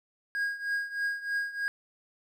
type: tone with tremolo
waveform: triangle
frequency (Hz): 1635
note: G#6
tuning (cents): -28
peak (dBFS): -24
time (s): 0.35-1.68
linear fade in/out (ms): 0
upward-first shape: triangle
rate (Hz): 3.2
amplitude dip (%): 85
effects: none